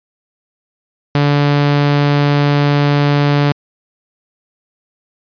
sawtooth tone, 144.4 Hz, D3, 29 cents flat, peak -6 dBFS, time 1.15-3.52 s, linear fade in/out 0 ms, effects resampled to 11025 Hz

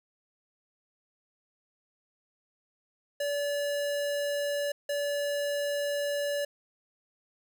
square tone bursts at uneven times, 575 Hz, D5, 37 cents flat, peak -29 dBFS, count 2, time 3.2-4.72 / 4.89-6.45 s, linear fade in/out 5 ms, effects none

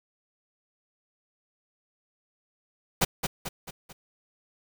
pink noise with echo, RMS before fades -22 dBFS, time 3.01-3.05 s, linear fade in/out 10 ms, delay 220 ms, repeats 4, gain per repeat -6 dB, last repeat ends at 3.93 s, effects none

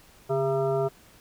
harmonic tone with a mistuned harmonic, 134.3 Hz, C3, 46 cents sharp, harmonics 1 / 3 / 5 / 7 / 9 / 10, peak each -30 / -25 / -28 / -38 / -40 / -40 dBFS, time 0.29-0.89 s, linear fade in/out 20 ms, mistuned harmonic 1, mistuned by +76 cents, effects pink hiss -55 dBFS RMS until 1.2 s

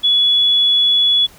sine tone, 3398 Hz, G#7, 39 cents sharp, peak -10 dBFS, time 0.03-1.27 s, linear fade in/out 20 ms, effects pink hiss -44 dBFS RMS until 1.38 s

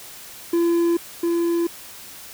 triangle tone pair in turn, 340.1 / 340.1 Hz, F4 / F4, -46 / -46 cents, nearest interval unison, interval 0 cents, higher neither, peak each -14 / -16 dBFS, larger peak first, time 0.53-0.97 / 1.23-1.67 s, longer neither, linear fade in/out 5 ms, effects white hiss -40 dBFS RMS until 2.33 s

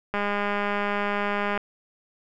click train, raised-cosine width 0.5 ms, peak -12 dBFS, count 294, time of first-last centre 0.14-1.576 s, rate 204 Hz, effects none

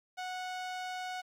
sawtooth tone, 736 Hz, F#5, 9 cents flat, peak -33 dBFS, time 0.17-1.22 s, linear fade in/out 20 ms, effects low-pass 6000 Hz 12 dB/octave + 11-bit

